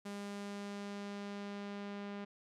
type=tone with low-pass filter sweep; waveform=sawtooth; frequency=202.2 Hz; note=G#3; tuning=46 cents flat; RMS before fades=-44 dBFS; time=0.05-2.25 s; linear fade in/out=10 ms; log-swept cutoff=9900 to 3100 Hz; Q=0.8; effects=none